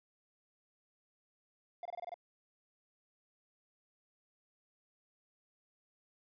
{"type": "tone bursts", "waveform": "triangle", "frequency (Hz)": 698.5, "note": "F5", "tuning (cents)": 0, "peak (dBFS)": -38, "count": 7, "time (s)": [1.83, 2.142], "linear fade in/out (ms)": 2, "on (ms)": 24, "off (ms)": 24, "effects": ["resampled to 11025 Hz"]}